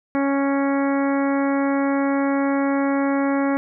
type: harmonic tone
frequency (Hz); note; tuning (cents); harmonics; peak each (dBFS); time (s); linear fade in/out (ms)
277.2; C#4; 0; 1 / 2 / 3 / 4 / 5 / 6 / 7 / 8; -19 / -25 / -29 / -31 / -33 / -35 / -36 / -37; 0.15-3.57; 0
effects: none